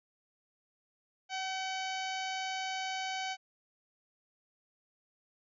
harmonic tone with a mistuned harmonic, 757 Hz, F#5, 39 cents sharp, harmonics 1 / 2 / 3 / 4 / 5 / 6 / 7 / 8 / 9, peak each -37 / -43 / -42 / -43 / -49 / -47 / -53 / -50 / -54 dBFS, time 1.29-3.37 s, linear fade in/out 50 ms, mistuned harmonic 2, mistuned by +24 cents, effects none

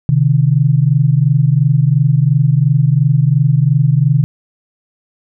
sine tone pair together, 130 / 152.87 Hz, C3 / D#3, -11 / -30 cents, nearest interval minor third, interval 281 cents, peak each -11 dBFS, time 0.09-4.24 s, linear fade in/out 0 ms, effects none

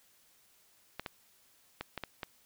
clicks, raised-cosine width 0.3 ms, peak -21 dBFS, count 6, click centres 0.996 / 1.062 / 1.81 / 1.977 / 2.037 / 2.232 s, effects white hiss -66 dBFS RMS until 2.45 s

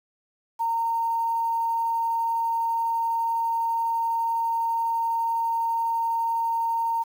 sine tone with quantisation, 919 Hz, A#5, 25 cents flat, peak -22 dBFS, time 0.59-7.04 s, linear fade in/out 20 ms, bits 8, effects none

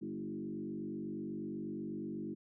sine tone with frequency modulation, 268.3 Hz, C4, 44 cents sharp, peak -38 dBFS, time 0.01-2.35 s, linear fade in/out 20 ms, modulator 48.2 Hz, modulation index 1.9, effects none

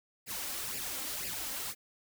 white noise with flanger, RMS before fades -38 dBFS, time 0.26-1.75 s, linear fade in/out 50 ms, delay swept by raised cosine 0.4 to 3.8 ms, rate 2 Hz, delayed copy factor +0.75, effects none

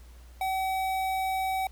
square tone with notch filter, 761 Hz, F#5, 48 cents sharp, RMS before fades -29 dBFS, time 0.41-1.67 s, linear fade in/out 2 ms, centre 5900 Hz, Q 1.1, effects added 60 Hz sine -47 dBFS peak until 1.71 s + pink hiss -59 dBFS RMS until 1.71 s

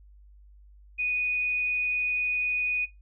sine tone, 2478 Hz, D#7, 8 cents flat, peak -25 dBFS, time 0.98-2.86 s, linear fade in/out 20 ms, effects noise-tail reverb RT60 0.2 s tail -19 dB re dry + added 50 Hz sine -50 dBFS peak until 3.01 s

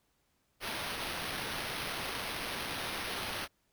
white noise with sample-and-hold, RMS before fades -38 dBFS, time 0.6-3.48 s, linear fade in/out 50 ms, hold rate 7350 Hz, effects pink hiss -75 dBFS RMS until 3.72 s

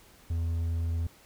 triangle tone, 83.3 Hz, E2, 19 cents sharp, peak -25 dBFS, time 0.3-1.07 s, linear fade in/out 5 ms, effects pink hiss -57 dBFS RMS until 1.25 s

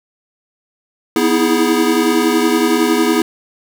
square chord, E major seventh, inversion second, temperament equal with one note detuned, 246.9 / 318.8 / 329.6 / 415.3 Hz, B3 / D#4 / E4 / G#4, 0 / +42 / 0 / 0 cents, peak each -18 dBFS, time 1.16-3.22 s, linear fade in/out 2 ms, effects none

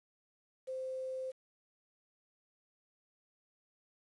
sine tone with quantisation, 520 Hz, C5, 11 cents flat, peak -37 dBFS, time 0.67-1.32 s, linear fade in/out 20 ms, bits 10, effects resampled to 24000 Hz

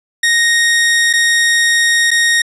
sawtooth tone with dropouts, 1864.7 Hz, A#6, in tune, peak -6 dBFS, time 0.23-2.42 s, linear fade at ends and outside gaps 5 ms, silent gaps 1.13-1.135 / 2.107-2.113 s, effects resampled to 24000 Hz + 7-bit

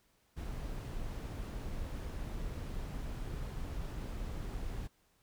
brown noise, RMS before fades -40 dBFS, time 0.36-4.88 s, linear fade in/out 20 ms, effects pink hiss -72 dBFS RMS until 5.22 s

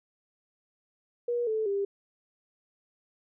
sine tone with pitch steps, 479.6 / 437.3 / 398.7 Hz, A#4 / A4 / G4, +49 / -11 / +29 cents, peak -26 dBFS, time 1.28-1.85 s, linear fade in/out 5 ms, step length 190 ms, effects none

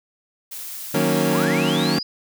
blue noise, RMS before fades -33 dBFS, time 0.51-1.45 s, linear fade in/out 10 ms
25% pulse chord, D# minor seventh, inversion none, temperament equal, 155.56 / 185 / 233.1 / 277.2 Hz, D#3 / F#3 / A#3 / C#4, 0 / 0 / 0 / 0 cents, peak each -20 dBFS, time 0.94-1.99 s, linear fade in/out 5 ms
sine linear sweep, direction up, 849 to 5030 Hz, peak -26 dBFS, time 1.33-2.03 s, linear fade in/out 5 ms
effects none

